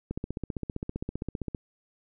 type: click train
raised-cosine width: 3 ms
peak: -19 dBFS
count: 23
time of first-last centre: 0.11-1.548 s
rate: 15.3 Hz
effects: none